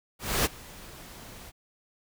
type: noise with ADSR envelope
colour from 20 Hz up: pink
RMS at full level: -23 dBFS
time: 0.19-1.52 s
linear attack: 260 ms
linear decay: 25 ms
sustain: -23 dB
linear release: 35 ms
effects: none